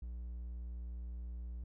triangle tone, 59.6 Hz, A#1, 39 cents sharp, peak -39 dBFS, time 0.02-1.64 s, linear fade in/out 5 ms, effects none

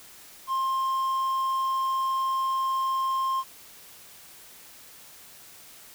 triangle tone, 1059 Hz, C6, 21 cents sharp, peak -22 dBFS, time 0.47-3.44 s, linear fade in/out 50 ms, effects white hiss -49 dBFS RMS until 5.94 s

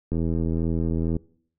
click train, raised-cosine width 3 ms, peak -14 dBFS, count 87, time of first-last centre 0.12-1.166 s, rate 82.2 Hz, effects noise-tail reverb RT60 0.6 s tail -23 dB re dry

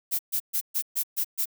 violet noise bursts, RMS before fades -26 dBFS, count 7, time 0.11-1.457 s, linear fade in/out 20 ms, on 81 ms, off 130 ms, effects none

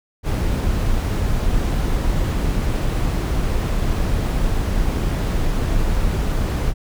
brown noise, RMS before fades -19 dBFS, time 0.23-6.74 s, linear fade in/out 50 ms, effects none

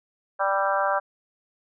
harmonic tone with a mistuned harmonic, 196 Hz, G3, in tune, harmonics 3 / 4 / 5 / 6 / 7 / 8, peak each -26 / -27 / -28 / -29 / -29 / -30 dBFS, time 0.39-1 s, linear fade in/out 20 ms, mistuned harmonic 7, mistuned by -19 cents, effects none

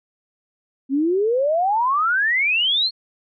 sine exponential sweep, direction up, 260.7 to 4362 Hz, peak -16 dBFS, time 0.89-2.91 s, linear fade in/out 50 ms, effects none

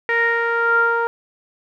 sawtooth tone with low-pass filter sweep, 465.4 Hz, A#4, 3 cents flat, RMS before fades -18 dBFS, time 0.09-1.07 s, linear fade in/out 0 ms, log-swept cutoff 2000 to 1200 Hz, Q 9.1, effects none

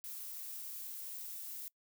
violet noise with high-pass filter sweep, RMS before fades -45 dBFS, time 0.04-1.68 s, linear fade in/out 0 ms, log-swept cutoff 1100 to 600 Hz, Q 1.9, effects noise-tail reverb RT60 0.1 s tail -23 dB re dry

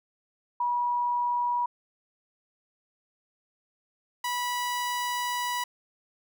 sine / sawtooth tone pair in turn, 968 / 979.2 Hz, B5 / B5, -35 / -15 cents, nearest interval unison, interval 20 cents, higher second, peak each -24 dBFS, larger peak neither, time 0.6-1.66 / 4.24-5.64 s, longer second, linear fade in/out 5 ms, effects none

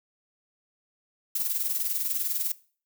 violet noise with tremolo, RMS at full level -26 dBFS, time 1.35-2.52 s, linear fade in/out 5 ms, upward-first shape sine, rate 20 Hz, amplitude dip 60%, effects noise-tail reverb RT60 0.4 s tail -19 dB re dry

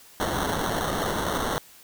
white noise with sample-and-hold, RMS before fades -27 dBFS, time 0.2-1.58 s, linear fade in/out 0 ms, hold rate 2450 Hz, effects white hiss -51 dBFS RMS until 1.83 s

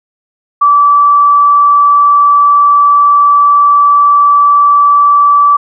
sine tone, 1157 Hz, D6, 26 cents flat, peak -3 dBFS, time 0.61-5.57 s, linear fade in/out 10 ms, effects none

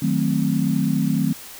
sine chord, D# diminished seventh, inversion none, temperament equal, 155.56 / 185 / 220 / 261.6 Hz, D#3 / F#3 / A3 / C4, 0 / 0 / 0 / 0 cents, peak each -23 dBFS, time 0.02-1.33 s, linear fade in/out 5 ms, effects white hiss -39 dBFS RMS until 1.59 s

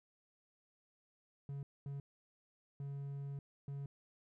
triangle tone bursts at uneven times, 140 Hz, C#3, 18 cents sharp, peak -39 dBFS, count 4, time 1.49-1.63 / 1.86-2 / 2.8-3.39 / 3.68-3.86 s, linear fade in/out 2 ms, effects none

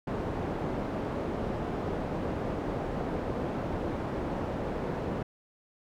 white low-pass noise, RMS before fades -33 dBFS, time 0.07-5.23 s, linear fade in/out 5 ms, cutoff 540 Hz, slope 12 dB/octave, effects none

